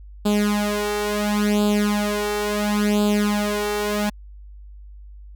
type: tone with flanger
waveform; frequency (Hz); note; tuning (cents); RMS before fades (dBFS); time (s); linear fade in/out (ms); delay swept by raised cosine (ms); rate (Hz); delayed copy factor
sawtooth; 207.7; G#3; 0; -21; 0.25-4.1; 10; 0.25 to 2.25; 0.72; +0.85
effects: added 50 Hz sine -38 dBFS peak until 5.35 s